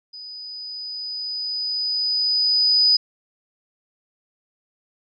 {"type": "tone with level ramp", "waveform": "sine", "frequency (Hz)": 4978, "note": "D#8", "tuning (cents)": 0, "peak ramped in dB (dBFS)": [-35, -12], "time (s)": [0.13, 2.97], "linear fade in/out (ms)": 10, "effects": []}